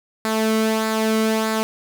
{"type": "tone with flanger", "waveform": "sawtooth", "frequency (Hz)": 220, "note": "A3", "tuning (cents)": 0, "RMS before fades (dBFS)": -20, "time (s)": [0.25, 1.63], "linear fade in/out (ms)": 0, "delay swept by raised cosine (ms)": [0.33, 1.18], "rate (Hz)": 1.6, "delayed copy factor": -0.5, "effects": ["8-bit"]}